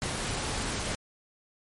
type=tone in noise; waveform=sine; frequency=855 Hz; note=A5; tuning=50 cents flat; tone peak=-43 dBFS; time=0.37-0.61 s; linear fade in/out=0 ms; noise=pink; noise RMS=-32 dBFS; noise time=0.02-0.95 s; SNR=-14 dB; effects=MP3 48 kbps